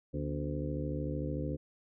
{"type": "harmonic tone with a mistuned harmonic", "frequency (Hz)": 73.42, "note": "D2", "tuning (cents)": 0, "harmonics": [1, 2, 3, 4, 5, 6, 7], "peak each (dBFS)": [-39, -37, -44, -39, -45, -45, -42], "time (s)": [0.13, 1.57], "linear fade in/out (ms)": 20, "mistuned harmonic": 3, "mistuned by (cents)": 140, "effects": []}